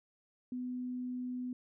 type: tone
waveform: sine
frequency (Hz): 250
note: B3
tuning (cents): +21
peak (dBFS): -36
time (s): 0.52-1.53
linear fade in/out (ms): 2
effects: none